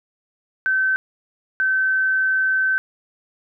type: tone pair in turn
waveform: sine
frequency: 1537 / 1537 Hz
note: G6 / G6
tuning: -35 / -35 cents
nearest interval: unison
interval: 0 cents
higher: neither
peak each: -16 dBFS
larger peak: neither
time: 0.66-0.96 / 1.6-2.78 s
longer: second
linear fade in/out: 0 ms
effects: none